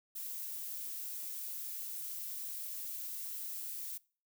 violet noise, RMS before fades -42 dBFS, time 0.15-3.98 s, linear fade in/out 10 ms, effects noise-tail reverb RT60 0.4 s tail -23 dB re dry

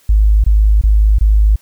sine tone bursts, 52.4 Hz, G#1, 16 cents sharp, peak -6 dBFS, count 4, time 0.09-1.559 s, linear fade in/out 5 ms, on 350 ms, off 23 ms, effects white hiss -51 dBFS RMS until 1.61 s

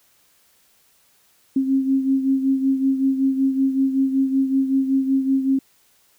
sine beating tone pair, 267.3 / 272.6 Hz, C4 / C#4, +37 / -29 cents, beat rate 5.3 Hz, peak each -17 / -24 dBFS, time 1.56-5.59 s, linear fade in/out 5 ms, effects white hiss -59 dBFS RMS until 6.18 s

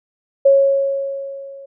sine tone with level ramp, 550 Hz, C#5, 14 cents flat, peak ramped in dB -6 to -34 dBFS, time 0.45-1.66 s, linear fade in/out 10 ms, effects none

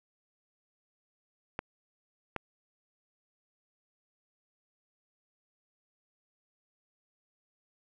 clicks, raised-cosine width 0.5 ms, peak -18 dBFS, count 2, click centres 1.591 / 2.363 s, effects none

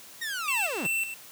sawtooth linear sweep, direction down, 1900 to 125.3 Hz, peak -27 dBFS, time 0.21-0.87 s, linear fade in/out 10 ms
square tone with tremolo, 2684 Hz, E7, 31 cents sharp, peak -26 dBFS, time 0.48-1.14 s, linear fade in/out 2 ms, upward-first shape square, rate 2.7 Hz, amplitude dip 65%
effects white hiss -48 dBFS RMS until 1.31 s + high-pass 80 Hz 12 dB/octave

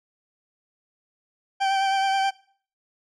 40% pulse tone with vibrato, 778 Hz, G5, 13 cents flat, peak -19 dBFS, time 1.6-2.31 s, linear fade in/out 20 ms, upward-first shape sine, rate 9.4 Hz, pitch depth 20 cents each way, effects noise-tail reverb RT60 0.5 s tail -22 dB re dry + low-pass 5000 Hz 12 dB/octave

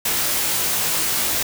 white noise with comb filter, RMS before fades -21 dBFS, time 0.05-1.43 s, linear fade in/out 5 ms, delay 19 ms, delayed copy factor +0.85, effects none

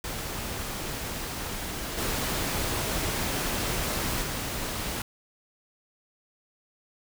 pink noise with level steps, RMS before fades -34 / -29 / -32 dBFS, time 0.04-5.02 s, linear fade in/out 2 ms, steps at 1.97 / 4.22 s, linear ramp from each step 20 ms, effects none

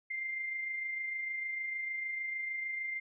sine tone with amplitude modulation, 2097 Hz, C7, 3 cents sharp, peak -33 dBFS, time 0.1-3 s, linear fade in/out 10 ms, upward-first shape sine, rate 26.6 Hz, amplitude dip 35%, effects none

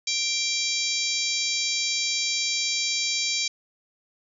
harmonic tone with a mistuned harmonic, 784 Hz, G5, in tune, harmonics 3 / 4 / 5 / 6 / 7 / 8 / 9, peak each -30 / -35 / -30 / -31 / -31 / -32 / -33 dBFS, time 0.07-3.48 s, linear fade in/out 5 ms, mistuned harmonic 4, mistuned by +49 cents, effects none

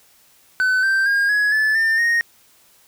triangle tone with pitch steps, 1512 / 1565.3 / 1620.5 / 1677.7 / 1736.8 / 1798.1 / 1861.5 Hz, F#6 / G6 / G#6 / G#6 / A6 / A6 / A#6, +37 / -3 / -43 / +17 / -23 / +37 / -3 cents, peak -13 dBFS, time 0.6-2.21 s, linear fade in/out 0 ms, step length 230 ms, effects white hiss -54 dBFS RMS until 2.87 s

